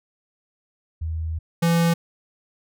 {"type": "tone pair in turn", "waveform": ["sine", "square"], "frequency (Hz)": [80.4, 168.36], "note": ["E2", "E3"], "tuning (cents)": [-43, 37], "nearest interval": "octave + minor second", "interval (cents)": 1280, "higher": "second", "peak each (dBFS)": [-24, -17], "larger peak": "second", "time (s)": [[1.01, 1.39], [1.62, 1.94]], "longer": "first", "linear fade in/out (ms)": 10, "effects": []}